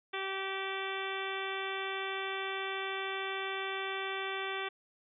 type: harmonic tone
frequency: 386.6 Hz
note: G4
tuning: 24 cents flat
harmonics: 1 / 2 / 3 / 4 / 5 / 6 / 7 / 8 / 9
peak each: -40 / -43 / -42 / -43 / -43 / -43 / -46 / -48 / -45 dBFS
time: 0.13-4.69 s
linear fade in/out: 10 ms
effects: none